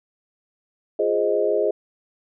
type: chord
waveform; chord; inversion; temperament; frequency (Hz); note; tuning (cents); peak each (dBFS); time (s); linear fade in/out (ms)
sine; F minor seventh; none; equal; 349.2 / 415.3 / 523.3 / 622.3; F4 / Ab4 / C5 / Eb5; 0 / 0 / 0 / 0; -27 / -21 / -25 / -23; 0.99-1.71; 5
effects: none